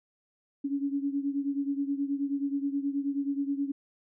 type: beating tone pair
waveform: sine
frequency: 278 / 287.4 Hz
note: C#4 / D4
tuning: +5 / -37 cents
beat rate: 9.4 Hz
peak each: -29 / -33 dBFS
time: 0.64-3.72 s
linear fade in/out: 10 ms
effects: none